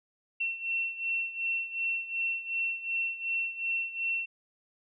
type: beating tone pair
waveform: sine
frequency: 2708 / 2710.7 Hz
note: E7 / E7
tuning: +46 / +48 cents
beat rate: 2.7 Hz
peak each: -31 / -35 dBFS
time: 0.4-4.26 s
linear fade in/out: 10 ms
effects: none